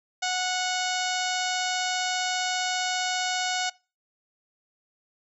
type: harmonic tone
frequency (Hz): 735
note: F#5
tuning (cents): -12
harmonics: 1 / 2 / 3 / 4 / 5 / 6 / 7 / 8 / 9 / 10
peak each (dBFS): -29 / -32 / -34 / -35 / -36 / -37 / -37 / -38 / -39 / -39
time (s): 0.22-3.7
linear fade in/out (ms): 10
effects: noise-tail reverb RT60 0.3 s tail -22 dB re dry